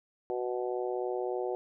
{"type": "harmonic tone", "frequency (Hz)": 123.47, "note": "B2", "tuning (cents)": 0, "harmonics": [3, 4, 5, 6, 7], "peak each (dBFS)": [-33, -36, -40, -39, -45], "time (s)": [0.3, 1.55], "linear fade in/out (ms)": 0, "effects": []}